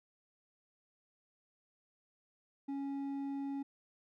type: tone with hard clipping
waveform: sine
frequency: 277.2 Hz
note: C#4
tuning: in tune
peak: -38 dBFS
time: 2.68-3.63 s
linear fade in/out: 10 ms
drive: 5 dB
effects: none